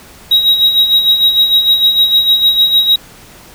triangle tone with tremolo, 3821 Hz, A#7, 42 cents sharp, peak -3 dBFS, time 0.31-2.96 s, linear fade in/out 5 ms, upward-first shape sine, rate 6.6 Hz, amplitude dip 60%, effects pink hiss -38 dBFS RMS until 3.54 s

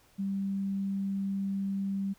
sine tone, 196 Hz, G3, in tune, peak -29 dBFS, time 0.18-2.14 s, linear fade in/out 20 ms, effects pink hiss -63 dBFS RMS until 2.18 s

